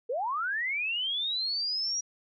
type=linear sweep; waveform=sine; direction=up; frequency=439.7 to 5770 Hz; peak=-28 dBFS; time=0.09-2.01 s; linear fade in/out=10 ms; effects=none